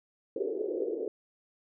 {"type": "band-pass noise", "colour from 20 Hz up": "pink", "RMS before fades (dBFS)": -33, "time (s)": [0.36, 1.08], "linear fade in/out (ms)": 2, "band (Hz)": [350, 480], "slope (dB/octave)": 48, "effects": []}